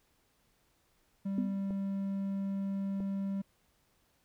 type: tone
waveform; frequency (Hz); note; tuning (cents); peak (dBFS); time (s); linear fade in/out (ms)
triangle; 196; G3; 0; -30; 1.25-3.42; 10
type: tone with exponential decay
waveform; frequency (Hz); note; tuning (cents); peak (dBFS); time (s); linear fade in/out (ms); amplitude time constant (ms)
sine; 248.8; B3; +13; -27; 1.38-1.67; 2; 62
type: clicks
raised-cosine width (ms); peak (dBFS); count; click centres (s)
2; -31; 2; 1.707 / 3.004
effects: pink hiss -72 dBFS RMS until 4.24 s